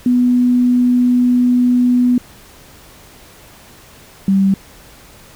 sine tone pair in turn, 246.9 / 194.33 Hz, B3 / G3, 0 / -15 cents, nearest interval major third, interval 415 cents, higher first, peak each -9 dBFS, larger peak neither, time 0.06-2.18 / 4.28-4.54 s, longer first, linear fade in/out 2 ms, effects pink hiss -42 dBFS RMS until 5.35 s

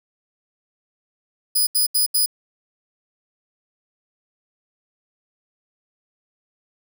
5% pulse tone bursts, 4978 Hz, D#8, in tune, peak -9 dBFS, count 4, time 1.55-2.261 s, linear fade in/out 10 ms, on 120 ms, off 77 ms, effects none

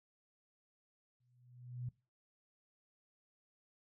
sine tone with exponential growth, 123.47 Hz, B2, in tune, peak -37 dBFS, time 1.2-1.89 s, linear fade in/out 5 ms, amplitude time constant 150 ms, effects noise-tail reverb RT60 0.3 s tail -21 dB re dry

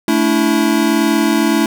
square chord, A suspended fourth, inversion none, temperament equal with one note detuned, 220 / 288 / 329.6 Hz, A3 / D4 / E4, 0 / -34 / 0 cents, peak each -17 / -17 / -16 dBFS, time 0.08-1.66 s, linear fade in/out 2 ms, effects none

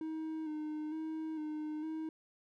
triangle tone with vibrato, 311.1 Hz, D#4, in tune, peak -35 dBFS, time 0.01-2.09 s, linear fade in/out 2 ms, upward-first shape square, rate 1.1 Hz, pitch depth 30 cents each way, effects none

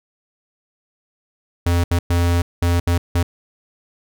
square tone bursts at uneven times, 86.5 Hz, F2, 16 cents flat, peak -15 dBFS, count 6, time 1.66-1.84 / 1.91-1.99 / 2.1-2.42 / 2.62-2.8 / 2.87-2.98 / 3.15-3.23 s, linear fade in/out 5 ms, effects none

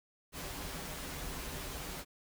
pink noise with comb filter, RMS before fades -42 dBFS, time 0.32-2.05 s, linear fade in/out 50 ms, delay 9.2 ms, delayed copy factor -0.6, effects none

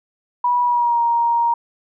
sine tone with pitch glide, 975 to 938 Hz, B5 to A#5, -23 to +11 cents, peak -14 dBFS, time 0.44-1.54 s, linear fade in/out 5 ms, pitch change -66 cents, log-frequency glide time 0.62-1.01 s, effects none

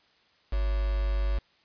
sine tone with quantisation, 50.6 Hz, G#1, 44 cents flat, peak -24 dBFS, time 0.52-1.39 s, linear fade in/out 10 ms, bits 6, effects white hiss -64 dBFS RMS until 1.64 s + resampled to 11025 Hz

